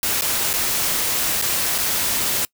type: noise with dropouts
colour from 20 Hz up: white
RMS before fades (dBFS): -21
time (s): 0.03-2.45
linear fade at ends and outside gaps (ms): 1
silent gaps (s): 0.211-0.22 / 0.531-0.537 / 1.415-1.422 / 1.781-1.785
effects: noise-tail reverb RT60 0.1 s tail -24 dB re dry